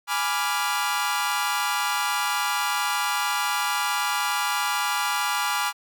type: chord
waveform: sawtooth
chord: G# diminished seventh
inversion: none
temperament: equal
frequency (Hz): 830.6 / 987.8 / 1174.7 / 1396.9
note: G#5 / B5 / D6 / F6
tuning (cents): 0 / 0 / 0 / 0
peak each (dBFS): -25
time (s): 0.07-5.73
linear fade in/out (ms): 50
effects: none